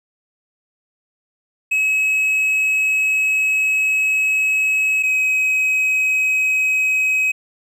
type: tone pair in turn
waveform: triangle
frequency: 2564 / 2539 Hz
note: E7 / D#7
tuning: -49 / +34 cents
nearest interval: unison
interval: 17 cents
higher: first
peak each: -13 dBFS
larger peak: neither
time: 1.71-5.03 / 5.03-7.32 s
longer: first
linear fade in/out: 10 ms
effects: none